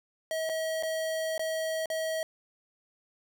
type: tone with dropouts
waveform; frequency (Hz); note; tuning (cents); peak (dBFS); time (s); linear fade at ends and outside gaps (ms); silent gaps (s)
square; 640; D#5; +49; -30; 0.31-2.23; 1; 0.492-0.496 / 0.826-0.833 / 1.379-1.394 / 1.858-1.901
effects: none